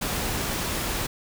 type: noise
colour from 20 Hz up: pink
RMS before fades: -28 dBFS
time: 0.01-1.07 s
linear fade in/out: 10 ms
effects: none